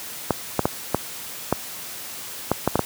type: clicks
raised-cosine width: 1 ms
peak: -3 dBFS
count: 9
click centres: 0.307 / 0.593 / 0.655 / 0.946 / 1.526 / 2.516 / 2.676 / 2.756 / 2.793 s
effects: white hiss -35 dBFS RMS until 2.85 s + high-pass 80 Hz 12 dB/octave